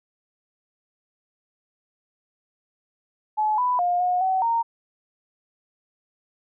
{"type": "tone with pitch steps", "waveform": "sine", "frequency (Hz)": [856, 993, 709, 722, 756, 924], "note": ["A5", "B5", "F5", "F#5", "F#5", "A#5"], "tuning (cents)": [-48, 9, 26, -43, 37, -16], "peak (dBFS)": -19, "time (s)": [3.37, 4.63], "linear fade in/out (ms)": 20, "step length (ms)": 210, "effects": []}